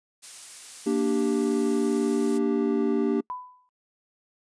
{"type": "noise", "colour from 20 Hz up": "blue", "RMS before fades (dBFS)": -39, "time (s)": [0.22, 2.39], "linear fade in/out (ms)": 20}
{"type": "chord", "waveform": "triangle", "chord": "G minor", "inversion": "first", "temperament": "equal", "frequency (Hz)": [233.1, 293.7, 392], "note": ["Bb3", "D4", "G4"], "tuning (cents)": [0, 0, 0], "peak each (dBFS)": -24, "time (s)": [0.86, 3.21], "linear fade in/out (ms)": 10}
{"type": "tone with exponential decay", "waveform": "sine", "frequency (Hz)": 999, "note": "B5", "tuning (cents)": 20, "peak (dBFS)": -28, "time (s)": [3.3, 3.69], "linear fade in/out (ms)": 0, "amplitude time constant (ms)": 84}
{"effects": ["noise-tail reverb RT60 0.1 s tail -26 dB re dry", "resampled to 22050 Hz"]}